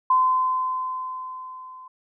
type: tone with level ramp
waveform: sine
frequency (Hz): 1027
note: C6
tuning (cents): -33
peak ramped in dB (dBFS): -14 to -40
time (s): 0.1-1.88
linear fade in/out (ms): 5
effects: none